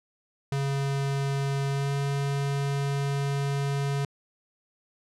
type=tone with pitch glide; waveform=square; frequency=138.59 to 140.04 Hz; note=C#3 to C#3; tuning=0 to +18 cents; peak=-26 dBFS; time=0.52-4.05 s; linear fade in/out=2 ms; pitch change=+18 cents; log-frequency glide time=1.7-1.92 s; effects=low-pass 9000 Hz 12 dB/octave